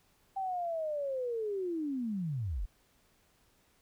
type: linear sweep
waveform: sine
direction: down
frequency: 784 to 33.98 Hz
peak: -32 dBFS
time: 0.36-2.66 s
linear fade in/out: 10 ms
effects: pink hiss -69 dBFS RMS until 3.81 s